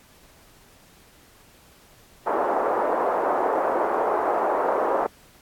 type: band-pass noise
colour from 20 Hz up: pink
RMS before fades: -23 dBFS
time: 2.26-5.07 s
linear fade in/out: 10 ms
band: 410 to 1100 Hz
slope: 24 dB/octave
effects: pink hiss -54 dBFS RMS until 5.41 s + AAC 64 kbps